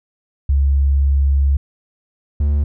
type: tone pair in turn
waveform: sine / triangle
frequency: 69.3 / 72.61 Hz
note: C#2 / D2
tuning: 0 / -19 cents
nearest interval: minor second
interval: 81 cents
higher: second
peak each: -11 dBFS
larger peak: neither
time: 0.49-1.57 / 2.4-2.64 s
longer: first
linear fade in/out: 5 ms
effects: none